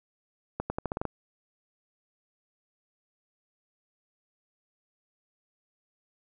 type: accelerating click train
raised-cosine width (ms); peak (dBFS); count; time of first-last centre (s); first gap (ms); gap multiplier
1; -16; 8; 0.6-1.053; 100; 0.85
effects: none